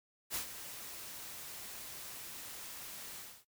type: noise with ADSR envelope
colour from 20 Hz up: white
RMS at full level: -36 dBFS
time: 0.3-3.45 s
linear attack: 50 ms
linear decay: 100 ms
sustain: -11 dB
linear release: 270 ms
effects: noise-tail reverb RT60 0.1 s tail -19 dB re dry